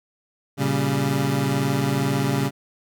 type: chord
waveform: 25% pulse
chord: G diminished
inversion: first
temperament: equal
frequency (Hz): 116.54 / 138.59 / 196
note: Bb2 / Db3 / G3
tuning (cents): 0 / 0 / 0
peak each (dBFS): -24 / -18 / -23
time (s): 0.57-2.51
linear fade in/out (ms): 50
effects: none